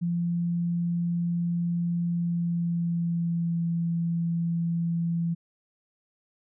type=tone with pitch glide; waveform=sine; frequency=171.9 to 168.56 Hz; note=F3 to E3; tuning=-27 to +39 cents; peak=-24 dBFS; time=0.01-5.35 s; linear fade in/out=20 ms; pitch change=-34 cents; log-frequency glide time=2.07-3.65 s; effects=none